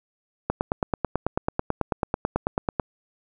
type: click train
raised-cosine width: 1 ms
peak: -8 dBFS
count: 22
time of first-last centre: 0.5-2.798 s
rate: 9.14 Hz
effects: none